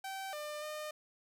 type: tone with pitch steps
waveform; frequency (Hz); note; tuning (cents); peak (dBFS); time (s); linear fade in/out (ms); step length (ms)
sawtooth; 773 / 599 / 608; G5 / D5 / D#5; -24 / +34 / -40; -36; 0.04-0.91; 5; 290
effects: none